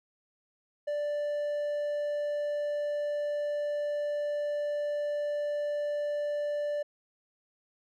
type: tone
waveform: triangle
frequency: 587.3 Hz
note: D5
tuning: in tune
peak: -27 dBFS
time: 0.87-6.83 s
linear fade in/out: 10 ms
effects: none